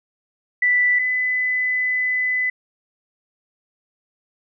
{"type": "tone pair in turn", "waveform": "sine", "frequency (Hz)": [1977, 2006], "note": ["B6", "B6"], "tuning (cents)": [1, 26], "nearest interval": "unison", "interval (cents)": 25, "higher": "second", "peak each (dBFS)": [-14, -18], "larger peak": "first", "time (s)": [[0.62, 0.99], [0.99, 2.5]], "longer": "second", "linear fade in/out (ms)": 5, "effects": []}